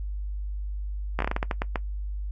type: slowing click train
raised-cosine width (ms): 0.5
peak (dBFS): -11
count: 11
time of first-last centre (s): 1.19-1.758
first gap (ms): 14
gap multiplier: 1.29
effects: noise-tail reverb RT60 0.1 s tail -18 dB re dry + added 50 Hz sine -29 dBFS peak until 2.31 s